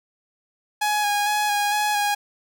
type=tone with vibrato; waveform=sawtooth; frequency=830.6 Hz; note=G#5; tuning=in tune; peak=-16 dBFS; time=0.81-2.15 s; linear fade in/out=10 ms; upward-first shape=square; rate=2.2 Hz; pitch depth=18 cents each way; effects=none